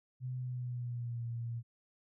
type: tone with pitch glide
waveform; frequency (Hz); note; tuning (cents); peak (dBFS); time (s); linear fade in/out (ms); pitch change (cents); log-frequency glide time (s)
sine; 127.1 to 117.23; C3 to A#2; -50 to +10; -36; 0.2-1.63; 50; -140; 0.35-1.25
effects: none